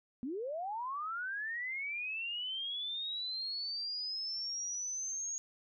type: linear sweep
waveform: sine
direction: up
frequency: 231.5 to 6645 Hz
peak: -36 dBFS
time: 0.23-5.38 s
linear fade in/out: 0 ms
effects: none